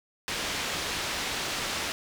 white low-pass noise, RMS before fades -32 dBFS, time 0.28-1.92 s, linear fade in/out 0 ms, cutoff 4600 Hz, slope 12 dB/octave, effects none

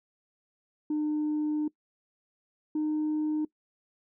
sine tone pair in turn, 302.4 / 306.1 Hz, D#4 / D#4, -49 / -28 cents, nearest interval unison, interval 21 cents, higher second, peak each -24 dBFS, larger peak neither, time 0.9-1.68 / 2.75-3.45 s, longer first, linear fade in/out 5 ms, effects noise-tail reverb RT60 0.1 s tail -22 dB re dry + tanh soft clip ceiling -24 dBFS

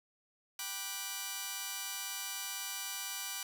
5% pulse chord, G major seventh, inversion none, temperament just, 784 / 980 / 1176 / 1470 Hz, G5 / B5 / D6 / F#6, 0 / -14 / +2 / -12 cents, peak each -34 dBFS, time 0.59-3.43 s, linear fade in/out 2 ms, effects none

